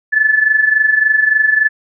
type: tone with amplitude modulation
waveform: sine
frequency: 1735 Hz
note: A6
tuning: 25 cents flat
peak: -6 dBFS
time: 0.12-1.69 s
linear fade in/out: 20 ms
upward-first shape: sine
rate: 23.5 Hz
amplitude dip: 70%
effects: none